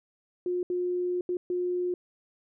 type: tone bursts at uneven times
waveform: sine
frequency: 357.8 Hz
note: F4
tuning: 42 cents sharp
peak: -26 dBFS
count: 4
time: 0.46-0.63 / 0.7-1.21 / 1.29-1.37 / 1.5-1.94 s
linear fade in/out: 2 ms
effects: none